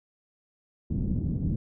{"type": "low-pass noise", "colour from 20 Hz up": "white", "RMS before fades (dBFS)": -28, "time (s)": [0.9, 1.56], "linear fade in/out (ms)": 5, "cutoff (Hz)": 230, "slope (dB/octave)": 24, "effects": []}